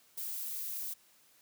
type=noise; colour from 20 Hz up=violet; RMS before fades=-39 dBFS; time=0.17-0.94 s; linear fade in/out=10 ms; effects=white hiss -65 dBFS RMS until 1.41 s + high-pass 100 Hz 12 dB/octave